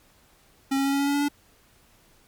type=tone with pitch steps; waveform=square; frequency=271.6 / 274 / 276.3 / 278.8 / 281.2 / 283.6 / 286.1 / 288.6 Hz; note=C#4 / C#4 / C#4 / C#4 / C#4 / C#4 / D4 / D4; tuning=-35 / -20 / -6 / +10 / +25 / +40 / -45 / -30 cents; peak=-22 dBFS; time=0.71-1.286 s; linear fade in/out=10 ms; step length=72 ms; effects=pink hiss -59 dBFS RMS until 2.27 s + MP3 96 kbps